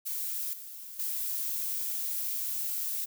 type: noise with level steps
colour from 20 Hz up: violet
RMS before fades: -34 / -44 / -33 dBFS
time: 0.05-3.06 s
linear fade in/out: 20 ms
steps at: 0.53 / 0.99 s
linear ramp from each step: 5 ms
effects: none